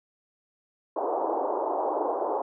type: band-pass noise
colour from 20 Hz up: white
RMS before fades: -28 dBFS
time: 0.96-2.42 s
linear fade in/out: 5 ms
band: 320 to 970 Hz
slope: 48 dB/octave
effects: none